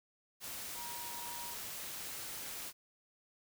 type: tone in noise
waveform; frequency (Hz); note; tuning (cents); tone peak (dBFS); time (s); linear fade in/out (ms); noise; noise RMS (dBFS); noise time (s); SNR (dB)
sine; 952; A#5; +36; -47; 0.74-1.56; 50; white; -44; 0.4-2.73; -6
effects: none